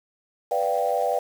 sine chord, G dominant seventh, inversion first, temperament equal, 493.9 / 587.3 / 698.5 / 784 Hz, B4 / D5 / F5 / G5, 0 / 0 / 0 / 0 cents, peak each -26 dBFS, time 0.51-1.19 s, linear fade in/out 5 ms, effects tanh soft clip ceiling -10 dBFS + 7-bit

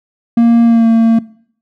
triangle tone with pitch glide, 233.1 to 227.3 Hz, A#3 to A#3, 0 to -43 cents, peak -3 dBFS, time 0.37-1.19 s, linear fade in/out 5 ms, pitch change -43 cents, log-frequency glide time 0.64-0.87 s, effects noise-tail reverb RT60 0.6 s tail -21 dB re dry

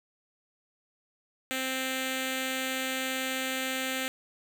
5% pulse tone with notch filter, 261.6 Hz, C4, in tune, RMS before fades -32 dBFS, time 1.51-4.08 s, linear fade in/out 0 ms, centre 1000 Hz, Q 1.3, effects none

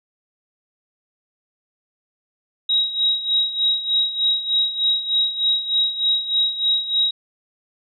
sine tone with tremolo, 3817 Hz, A#7, 40 cents sharp, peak -14 dBFS, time 2.69-7.11 s, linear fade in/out 5 ms, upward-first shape sine, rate 3.3 Hz, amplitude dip 75%, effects none

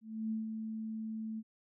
sine tone with ADSR envelope, 220.2 Hz, A3, 2 cents sharp, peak -32 dBFS, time 0.01-1.43 s, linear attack 300 ms, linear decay 150 ms, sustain -5 dB, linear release 44 ms, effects none

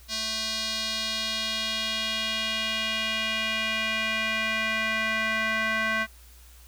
square tone with band-pass filter sweep, 220 Hz, A3, in tune, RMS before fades -28 dBFS, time 0.08-6.07 s, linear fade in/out 50 ms, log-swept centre 4600 to 1800 Hz, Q 2.4, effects added 60 Hz sine -49 dBFS peak until 6.67 s + white hiss -55 dBFS RMS until 6.67 s

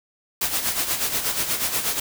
white noise with tremolo, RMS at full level -22 dBFS, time 0.41-2 s, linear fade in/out 5 ms, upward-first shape sine, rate 8.3 Hz, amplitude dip 60%, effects none

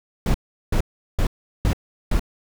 brown noise bursts, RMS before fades -18 dBFS, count 5, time 0.26-2.195 s, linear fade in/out 2 ms, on 83 ms, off 380 ms, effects none

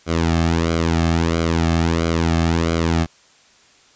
sawtooth tone with flanger, 82.9 Hz, E2, 10 cents sharp, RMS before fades -18 dBFS, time 0.06-3.07 s, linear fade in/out 50 ms, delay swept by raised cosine 1.1 to 2.1 ms, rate 1.5 Hz, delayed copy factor -0.7, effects white hiss -52 dBFS RMS until 3.95 s + resampled to 16000 Hz

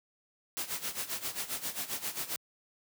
white noise with tremolo, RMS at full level -34 dBFS, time 0.57-2.36 s, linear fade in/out 0 ms, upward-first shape sine, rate 7.5 Hz, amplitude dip 80%, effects high-pass 100 Hz 12 dB/octave

